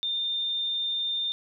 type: tone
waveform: sine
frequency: 3612 Hz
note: A7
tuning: 45 cents sharp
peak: -26 dBFS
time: 0.03-1.32 s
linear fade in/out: 0 ms
effects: none